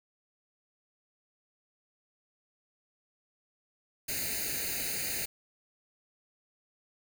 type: noise with comb filter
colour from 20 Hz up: white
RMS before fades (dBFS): -34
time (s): 4.08-5.26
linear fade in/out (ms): 10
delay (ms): 0.45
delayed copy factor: +0.95
effects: none